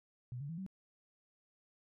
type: tone with pitch steps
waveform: sine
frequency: 123.47 / 142.65 / 164.81 / 190.42 Hz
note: B2 / C#3 / E3 / G3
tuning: 0 / +50 / 0 / -50 cents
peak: -40 dBFS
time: 0.32-0.664 s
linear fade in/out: 0 ms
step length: 86 ms
effects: none